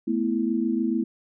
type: chord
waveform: sine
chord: A suspended second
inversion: none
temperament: equal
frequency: 220 / 246.9 / 329.6 Hz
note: A3 / B3 / E4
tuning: 0 / 0 / 0 cents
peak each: -26 dBFS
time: 0.07-1.04 s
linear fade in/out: 10 ms
effects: none